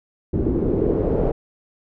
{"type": "noise with low-pass filter sweep", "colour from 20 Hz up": "pink", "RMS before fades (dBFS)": -20, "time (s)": [0.33, 1.32], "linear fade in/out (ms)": 10, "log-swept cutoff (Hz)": [310, 510], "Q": 3.3, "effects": []}